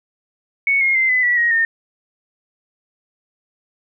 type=tone with pitch steps; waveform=sine; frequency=2217 / 2146 / 2078 / 2012 / 1947.9 / 1885.9 / 1825.9 Hz; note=C#7 / C7 / C7 / B6 / B6 / A#6 / A#6; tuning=0 / +43 / -12 / +32 / -24 / +20 / -36 cents; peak=-13 dBFS; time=0.67-1.65 s; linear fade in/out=2 ms; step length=140 ms; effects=none